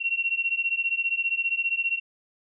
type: beating tone pair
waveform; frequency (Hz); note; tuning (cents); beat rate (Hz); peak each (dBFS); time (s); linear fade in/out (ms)
sine; 2728 / 2743; F7 / F7; -41 / -32; 15; -26 / -27; 0-2; 20
effects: none